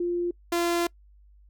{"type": "tone pair in turn", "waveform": ["sine", "sawtooth"], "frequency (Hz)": [349.2, 343.4], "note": ["F4", "F4"], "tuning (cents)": [0, -29], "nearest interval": "unison", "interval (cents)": 29, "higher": "first", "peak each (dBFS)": [-24, -19], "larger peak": "second", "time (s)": [[0, 0.31], [0.52, 0.87]], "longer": "second", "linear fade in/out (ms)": 5, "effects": ["noise-tail reverb RT60 0.1 s tail -24 dB re dry", "added 50 Hz sine -52 dBFS peak until 1.49 s"]}